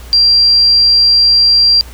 sine tone, 4740 Hz, D8, 15 cents sharp, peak -5 dBFS, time 0.13-1.81 s, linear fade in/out 0 ms, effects added 60 Hz sine -29 dBFS peak until 1.93 s + pink hiss -37 dBFS RMS until 1.93 s

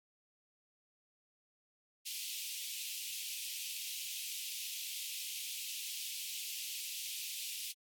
pink high-pass noise, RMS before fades -42 dBFS, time 2.05-7.73 s, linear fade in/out 20 ms, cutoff 2500 Hz, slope 48 dB/octave, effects AAC 64 kbps

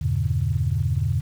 sine chord, E diminished seventh, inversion none, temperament just, 82.41 / 98.89 / 118.67 / 142.4 Hz, E2 / G2 / Bb2 / Db3, 0 / +16 / +31 / +47 cents, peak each -25 dBFS, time 0.01-1.21 s, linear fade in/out 10 ms, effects tanh soft clip ceiling -9 dBFS + 8-bit

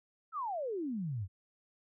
sine exponential sweep, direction down, 1364 to 87 Hz, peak -34 dBFS, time 0.32-1.28 s, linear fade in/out 50 ms, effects none

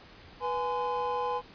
triangle tone cluster, 490.8 / 836 / 1025 Hz, B4 / G#5 / C6, -11 / +11 / -36 cents, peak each -31 dBFS, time 0.4-1.42 s, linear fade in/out 50 ms, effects pink hiss -52 dBFS RMS until 1.54 s + resampled to 11025 Hz

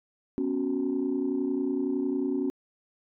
sine chord, B suspended second, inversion none, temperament just, 246.9 / 277.8 / 370.4 Hz, B3 / C#4 / F#4, 0 / +4 / +2 cents, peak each -31 / -27 / -30 dBFS, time 0.38-2.5 s, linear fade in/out 0 ms, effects tanh soft clip ceiling -19 dBFS

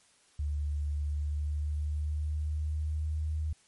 sine tone with pitch glide, 73.42 to 77.38 Hz, D2 to D#2, 0 to -9 cents, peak -29 dBFS, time 0.39-3.53 s, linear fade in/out 5 ms, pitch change +91 cents, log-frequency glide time 0.97-3.27 s, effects white hiss -64 dBFS RMS until 3.67 s + MP3 48 kbps

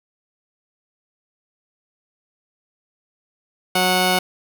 10% pulse tone pair together, 183.6 / 734.4 Hz, F#3 / F#5, -13 / -13 cents, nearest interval 2 octaves, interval 2400 cents, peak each -11 dBFS, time 3.75-4.19 s, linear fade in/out 5 ms, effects none

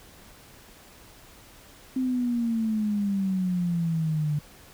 sine exponential sweep, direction down, 261.6 to 146.83 Hz, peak -23 dBFS, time 1.96-4.39 s, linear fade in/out 5 ms, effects pink hiss -51 dBFS RMS until 4.73 s

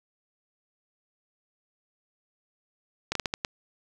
slowing click train, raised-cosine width 0.2 ms, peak -10 dBFS, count 6, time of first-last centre 3.12-3.448 s, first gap 33 ms, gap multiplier 1.35, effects none

